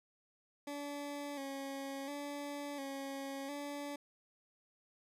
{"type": "tone with vibrato", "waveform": "20% pulse", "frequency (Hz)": 280.6, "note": "C#4", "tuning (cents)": 21, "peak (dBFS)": -36, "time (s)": [0.67, 3.96], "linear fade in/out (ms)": 5, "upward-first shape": "square", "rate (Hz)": 0.71, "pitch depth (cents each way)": 43, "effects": ["resampled to 32000 Hz"]}